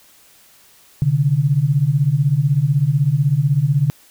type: beating tone pair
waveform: sine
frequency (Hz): 131.5 / 147.5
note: C3 / D3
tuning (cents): +9 / +8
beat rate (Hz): 16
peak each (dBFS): -17 / -15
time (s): 1.02-3.9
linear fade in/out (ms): 0
effects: white hiss -50 dBFS RMS until 4.1 s